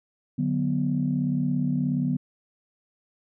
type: chord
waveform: sine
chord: B minor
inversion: first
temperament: just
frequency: 148.16 / 185.21 / 246.9 Hz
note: D3 / F#3 / B3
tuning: +16 / +2 / 0 cents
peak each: -26 / -28 / -25 dBFS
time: 0.38-2.17 s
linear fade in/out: 10 ms
effects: tanh soft clip ceiling -13 dBFS